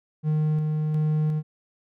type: tone with tremolo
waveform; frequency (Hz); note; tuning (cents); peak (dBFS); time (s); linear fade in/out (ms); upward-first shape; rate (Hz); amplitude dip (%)
triangle; 153.7; D#3; -21; -18; 0.23-1.43; 50; square; 1.4; 25
effects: none